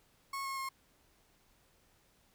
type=tone with pitch steps; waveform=35% pulse; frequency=1096 / 1084.7 / 1073.4 Hz; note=C#6 / C#6 / C6; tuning=-20 / -38 / +44 cents; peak=-35 dBFS; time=0.33-0.69 s; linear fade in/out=5 ms; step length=120 ms; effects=pink hiss -69 dBFS RMS until 2.34 s